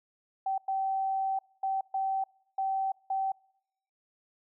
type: tone bursts at uneven times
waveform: sine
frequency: 772 Hz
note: G5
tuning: 27 cents flat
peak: -27 dBFS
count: 6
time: 0.46-0.58 / 0.68-1.39 / 1.63-1.81 / 1.94-2.24 / 2.58-2.92 / 3.1-3.32 s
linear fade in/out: 5 ms
effects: noise-tail reverb RT60 0.8 s tail -26 dB re dry